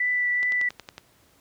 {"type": "tone with vibrato", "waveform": "sine", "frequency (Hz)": 1975.5, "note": "B6", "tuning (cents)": 0, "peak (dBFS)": -21, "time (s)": [0, 0.69], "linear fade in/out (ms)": 5, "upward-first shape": "triangle", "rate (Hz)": 2.5, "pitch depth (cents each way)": 12}
{"type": "click train", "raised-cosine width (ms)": 0.2, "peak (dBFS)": -20, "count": 7, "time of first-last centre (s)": [0.43, 0.98], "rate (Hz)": 10.9}
{"effects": ["pink hiss -60 dBFS RMS until 1.4 s", "high-pass 60 Hz 12 dB/octave"]}